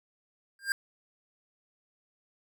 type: tone with exponential growth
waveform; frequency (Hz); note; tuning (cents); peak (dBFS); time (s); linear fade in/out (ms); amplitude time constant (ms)
square; 1600; G6; +35; -22; 0.59-0.72; 1; 28
effects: none